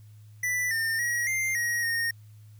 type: tone with pitch steps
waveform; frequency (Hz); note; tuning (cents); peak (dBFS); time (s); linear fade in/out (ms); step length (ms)
square; 1979 / 1811 / 1905 / 2099 / 1890 / 1849; B6 / A6 / A#6 / C7 / A#6 / A#6; +3 / +49 / +37 / +5 / +23 / -15; -26; 0.43-2.11; 5; 280
effects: added 106 Hz sine -47 dBFS peak until 2.59 s + white hiss -66 dBFS RMS until 2.59 s